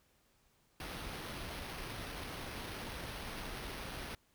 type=noise with sample-and-hold; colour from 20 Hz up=pink; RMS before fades=-44 dBFS; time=0.8-4.15 s; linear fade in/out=2 ms; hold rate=7350 Hz; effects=pink hiss -72 dBFS RMS until 4.34 s